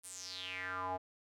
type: tone with band-pass filter sweep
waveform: square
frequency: 92.5 Hz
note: F#2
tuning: in tune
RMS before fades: -42 dBFS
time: 0.03-0.98 s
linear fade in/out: 20 ms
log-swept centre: 10000 to 710 Hz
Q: 5.7
effects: none